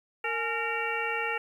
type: harmonic tone with a mistuned harmonic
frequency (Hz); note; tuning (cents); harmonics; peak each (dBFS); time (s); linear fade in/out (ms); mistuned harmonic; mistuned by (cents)
459.9; A#4; -23; 1 / 2 / 3 / 4 / 5 / 6; -35 / -35 / -35 / -35 / -35 / -35; 0.24-1.38; 5; 2; -150
effects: 10-bit